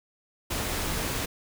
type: noise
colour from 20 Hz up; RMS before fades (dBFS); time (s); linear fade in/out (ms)
pink; -30; 0.5-1.26; 10
effects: none

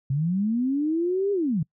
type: linear two-way sweep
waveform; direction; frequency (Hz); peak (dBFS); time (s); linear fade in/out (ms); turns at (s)
sine; up then down; 129.8 to 410 to 139.9; -21; 0.1-1.63; 5; 1.32
effects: noise-tail reverb RT60 0.1 s tail -25 dB re dry

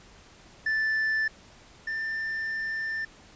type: tone pair in turn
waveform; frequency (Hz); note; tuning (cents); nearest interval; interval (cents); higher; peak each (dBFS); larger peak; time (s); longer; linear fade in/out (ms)
triangle; 1760 / 1785.6; A6 / A6; 0 / +25; unison; 25; second; -22 / -27; first; 0.66-1.28 / 1.87-3.05; second; 5
effects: pink hiss -53 dBFS RMS until 3.35 s + resampled to 16000 Hz

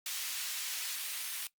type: high-pass noise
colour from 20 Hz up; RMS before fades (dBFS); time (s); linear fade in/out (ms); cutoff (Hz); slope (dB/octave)
pink; -38; 0.06-1.47; 2; 2600; 12
effects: noise-tail reverb RT60 0.1 s tail -19 dB re dry + Opus 48 kbps

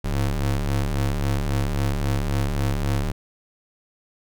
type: ring-modulated tone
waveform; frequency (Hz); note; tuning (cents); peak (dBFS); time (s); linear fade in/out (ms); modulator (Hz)
35% pulse; 70.9; C#2; +40; -16; 0.04-3.12; 10; 33.6
effects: none

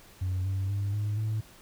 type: tone with pitch steps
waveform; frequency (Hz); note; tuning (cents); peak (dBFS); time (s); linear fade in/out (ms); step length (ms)
sine; 92.5 / 96.32 / 100.29 / 104.43 / 108.74; F#2 / G2 / G2 / G#2 / A2; 0 / -30 / +40 / +10 / -20; -25; 0.21-1.41; 10; 240
effects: tanh soft clip ceiling -25 dBFS + pink hiss -54 dBFS RMS until 1.61 s

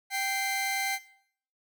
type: tone pair together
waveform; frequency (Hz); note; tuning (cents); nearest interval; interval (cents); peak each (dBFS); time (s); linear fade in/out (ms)
sawtooth; 782.9 / 2078; G5 / C7; -2 / -12; octave + perfect fourth; 1690; -28 / -28; 0.1-0.99; 50
effects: noise-tail reverb RT60 0.6 s tail -17 dB re dry

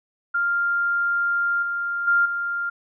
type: tone with level steps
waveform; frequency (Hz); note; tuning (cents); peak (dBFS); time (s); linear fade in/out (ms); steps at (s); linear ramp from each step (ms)
sine; 1396.9; F6; 0; -19 / -23 / -15 / -23; 0.34-2.7; 10; 1.62 / 2.07 / 2.25; 10
effects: none

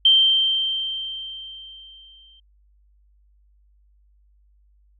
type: tone with exponential decay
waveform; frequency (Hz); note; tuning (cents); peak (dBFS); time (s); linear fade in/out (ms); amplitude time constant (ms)
sine; 3136; G7; 0; -10; 0.05-2.4; 5; 510
effects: added 50 Hz sine -55 dBFS peak until 4.99 s

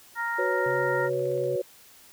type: harmonic tone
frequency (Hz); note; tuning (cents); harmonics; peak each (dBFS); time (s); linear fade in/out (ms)
466.2; A#4; 0; 2 / 3 / 4; -31 / -31 / -31; 0.15-1.1; 50
type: click train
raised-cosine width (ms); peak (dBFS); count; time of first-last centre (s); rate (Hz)
0.3; -38; 20; 0.28-1.439; 16.4
type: chord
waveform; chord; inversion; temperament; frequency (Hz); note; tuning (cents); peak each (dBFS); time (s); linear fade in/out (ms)
sine; F# suspended fourth; none; just; 370 / 493.3 / 555; F#4 / B4 / C#5; 0 / -2 / +2; -29; 0.38-1.62; 10
type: tone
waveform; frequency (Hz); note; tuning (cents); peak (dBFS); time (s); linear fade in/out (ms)
triangle; 134.3; C3; +46; -34; 0.66-1.56; 2
effects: white hiss -53 dBFS RMS until 2.12 s

